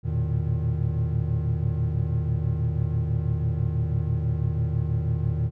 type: tone cluster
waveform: triangle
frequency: 81.1 / 113 / 119.1 / 153.5 Hz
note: E2 / A2 / A#2 / D#3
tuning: -28 / +47 / +38 / -23 cents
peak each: -26 dBFS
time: 0.03-5.51 s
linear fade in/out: 50 ms
effects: none